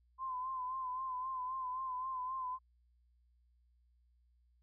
sine tone with vibrato, 1029 Hz, C6, 29 cents flat, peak -37 dBFS, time 0.18-2.59 s, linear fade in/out 50 ms, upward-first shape sine, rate 3.8 Hz, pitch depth 48 cents each way, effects added 60 Hz sine -68 dBFS peak until 4.62 s

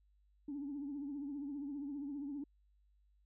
sine tone with vibrato, 283.8 Hz, C#4, 41 cents sharp, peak -39 dBFS, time 0.48-2.44 s, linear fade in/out 5 ms, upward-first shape triangle, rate 15 Hz, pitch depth 100 cents each way, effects tanh soft clip ceiling -35 dBFS + added 50 Hz sine -68 dBFS peak until 3.25 s

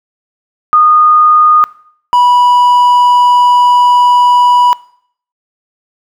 sine / triangle tone pair in turn, 1229 / 979.7 Hz, D#6 / B5, -22 / -14 cents, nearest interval major third, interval 392 cents, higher first, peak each -3 dBFS, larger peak neither, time 0.73-1.64 / 2.13-4.73 s, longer second, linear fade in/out 0 ms, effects noise-tail reverb RT60 0.6 s tail -20 dB re dry

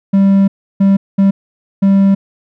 triangle tone bursts at uneven times, 196 Hz, G3, in tune, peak -4 dBFS, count 4, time 0.13-0.48 / 0.8-0.97 / 1.18-1.31 / 1.82-2.15 s, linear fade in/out 10 ms, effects none

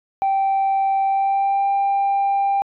sine tone with pitch glide, 780 to 793.2 Hz, G5 to G5, -9 to +20 cents, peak -14 dBFS, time 0.22-2.62 s, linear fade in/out 0 ms, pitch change +29 cents, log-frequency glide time 1.05-1.69 s, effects tanh soft clip ceiling -14 dBFS

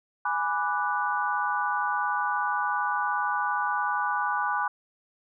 sine chord, G# half-diminished seventh, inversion none, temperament equal, 830.6 / 987.8 / 1174.7 / 1480 Hz, G#5 / B5 / D6 / F#6, 0 / 0 / 0 / 0 cents, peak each -30 dBFS, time 0.25-4.68 s, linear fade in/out 5 ms, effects none

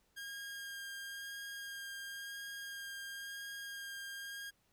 sawtooth tone with vibrato, 1616 Hz, G#6, 48 cents flat, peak -40 dBFS, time 0.16-4.51 s, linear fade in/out 20 ms, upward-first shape sine, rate 0.97 Hz, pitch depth 11 cents each way, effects pink hiss -75 dBFS RMS until 4.72 s

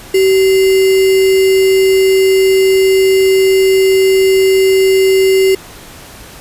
sine tone with sample-and-hold, 382.4 Hz, G4, 43 cents flat, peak -6 dBFS, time 0.14-5.55 s, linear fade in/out 5 ms, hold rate 2450 Hz, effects pink hiss -34 dBFS RMS until 6.4 s + resampled to 32000 Hz

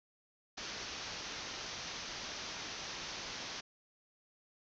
white low-pass noise, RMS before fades -44 dBFS, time 0.57-3.61 s, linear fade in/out 10 ms, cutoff 6300 Hz, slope 96 dB/octave, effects none

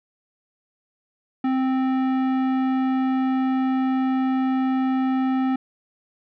sine tone with tanh clipping, 261.6 Hz, C4, in tune, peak -21 dBFS, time 1.44-5.56 s, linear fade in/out 5 ms, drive 15 dB, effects none

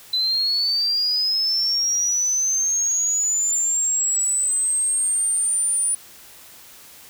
sine linear sweep, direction up, 4004 to 9460 Hz, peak -18 dBFS, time 0.13-5.95 s, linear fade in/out 5 ms, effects white hiss -45 dBFS RMS until 7.09 s

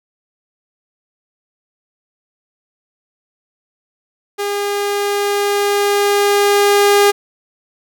sawtooth tone with level ramp, 406.2 Hz, G#4, 38 cents flat, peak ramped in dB -14 to -4 dBFS, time 4.38-7.12 s, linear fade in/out 20 ms, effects none

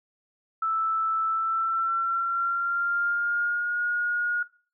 sine tone with pitch glide, 1318.5 to 1437.8 Hz, E6 to F6, 0 to +50 cents, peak -23 dBFS, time 0.62-4.43 s, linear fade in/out 5 ms, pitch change +150 cents, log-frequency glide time 1.26-3.79 s, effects noise-tail reverb RT60 0.4 s tail -20 dB re dry

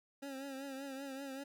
25% pulse tone with vibrato, 272.1 Hz, C#4, 32 cents flat, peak -39 dBFS, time 0.22-1.44 s, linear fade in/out 10 ms, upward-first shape triangle, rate 5.2 Hz, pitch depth 67 cents each way, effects none

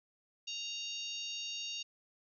harmonic tone with a mistuned harmonic, 932.3 Hz, A#5, in tune, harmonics 3 / 4 / 5 / 6 / 7, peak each -42 / -44 / -46 / -48 / -49 dBFS, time 0.47-1.83 s, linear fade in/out 10 ms, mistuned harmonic 5, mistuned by -34 cents, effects none

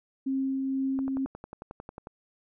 sine tone with tremolo, 267.7 Hz, C4, 40 cents sharp, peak -25 dBFS, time 0.26-1.26 s, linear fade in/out 10 ms, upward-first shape triangle, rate 2.1 Hz, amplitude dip 25%
click train, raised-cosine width 1 ms, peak -26 dBFS, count 13, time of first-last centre 0.99-2.071 s, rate 11.1 Hz
effects none

